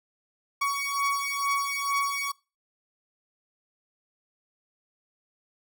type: beating tone pair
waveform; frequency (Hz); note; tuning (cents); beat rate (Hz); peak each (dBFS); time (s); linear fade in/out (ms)
30% pulse; 1121 / 1123.2; C#6 / C#6; +19 / +22; 2.2; -26; 0.61-2.32; 10
effects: noise-tail reverb RT60 0.3 s tail -23 dB re dry